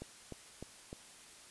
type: click train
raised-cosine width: 2 ms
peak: -30 dBFS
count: 4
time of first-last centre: 0.02-0.929 s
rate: 3.3 Hz
effects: white hiss -56 dBFS RMS until 1.5 s + resampled to 24000 Hz